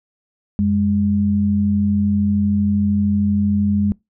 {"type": "tone pair together", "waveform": "sine", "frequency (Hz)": [91.3, 204.2], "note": ["F#2", "G#3"], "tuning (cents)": [-23, -29], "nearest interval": "octave + major second", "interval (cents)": 1394, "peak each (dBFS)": [-21, -15], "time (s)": [0.59, 3.92], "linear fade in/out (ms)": 0, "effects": ["noise-tail reverb RT60 0.2 s tail -24 dB re dry"]}